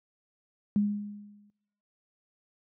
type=tone with exponential decay; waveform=sine; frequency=206 Hz; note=G#3; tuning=14 cents flat; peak=-20 dBFS; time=0.76-1.5 s; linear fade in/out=0 ms; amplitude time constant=160 ms; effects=noise-tail reverb RT60 0.9 s tail -21 dB re dry + high-pass 100 Hz 12 dB/octave